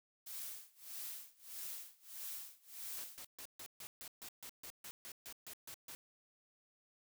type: noise with tremolo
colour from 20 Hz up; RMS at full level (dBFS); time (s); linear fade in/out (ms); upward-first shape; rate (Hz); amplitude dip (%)
blue; -45; 0.26-3.27; 10; sine; 1.6; 95
type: noise bursts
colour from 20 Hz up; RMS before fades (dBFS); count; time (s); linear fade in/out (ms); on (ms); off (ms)
white; -50; 15; 2.97-5.95; 0; 68; 140
effects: none